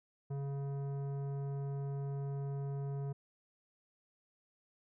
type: tone with tanh clipping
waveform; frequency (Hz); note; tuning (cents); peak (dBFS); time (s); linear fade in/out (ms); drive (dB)
sine; 139.4; C#3; +10; -38; 0.3-3.13; 10; 13
effects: none